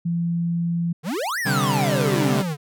sine tone, 170 Hz, F3, 46 cents flat, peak -20 dBFS, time 0.05-0.93 s, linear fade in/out 10 ms
square exponential two-way sweep, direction up then down, 138.3 to 2009 to 138.3 Hz, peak -24 dBFS, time 1.03-2.57 s, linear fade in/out 50 ms, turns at 1.39 s
sawtooth chord, C suspended second, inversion none, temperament equal, 130.81 / 146.83 / 196 Hz, C3 / D3 / G3, 0 / 0 / 0 cents, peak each -20 dBFS, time 1.45-2.43 s, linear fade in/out 20 ms
effects none

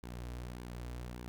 sawtooth tone with flanger, 60.5 Hz, B1, 35 cents flat, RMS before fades -44 dBFS, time 0.03-1.28 s, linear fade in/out 0 ms, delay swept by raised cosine 1.5 to 5.6 ms, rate 1.7 Hz, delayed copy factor -0.5, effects none

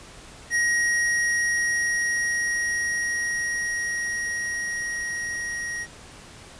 square tone with level ramp, 1888 Hz, A#6, 22 cents sharp, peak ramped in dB -20 to -29 dBFS, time 0.5-5.87 s, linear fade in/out 50 ms, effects pink hiss -45 dBFS RMS until 6.59 s + resampled to 22050 Hz

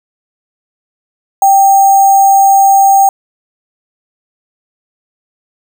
sine tone with sample-and-hold, 784 Hz, G5, in tune, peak -3 dBFS, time 1.42-3.09 s, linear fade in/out 2 ms, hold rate 7350 Hz, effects none

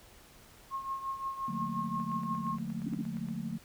sine tone with tremolo, 1078 Hz, C#6, 49 cents flat, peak -31 dBFS, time 0.7-2.59 s, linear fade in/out 50 ms, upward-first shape triangle, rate 5.7 Hz, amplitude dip 75%
sine chord, Bb major seventh, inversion first, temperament equal with one note detuned, 146.83 / 179.01 / 220 / 233.1 Hz, D3 / F3 / A3 / Bb3, 0 / +43 / 0 / 0 cents, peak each -42 / -39 / -38 / -42 dBFS, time 1.48-3.58 s, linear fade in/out 5 ms
click train, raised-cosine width 0.5 ms, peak -37 dBFS, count 12, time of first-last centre 2-3.287 s, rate 8.55 Hz
sine tone bursts, 277.2 Hz, C#4, in tune, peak -33 dBFS, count 3, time 2.86-3.014 s, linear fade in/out 5 ms, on 28 ms, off 35 ms
effects pink hiss -57 dBFS RMS until 3.64 s

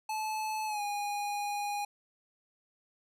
square tone with pitch glide, 866 to 820.2 Hz, A5 to G#5, -28 to -22 cents, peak -33 dBFS, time 0.09-1.85 s, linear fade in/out 5 ms, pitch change -94 cents, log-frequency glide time 0.66-0.82 s, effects resampled to 32000 Hz

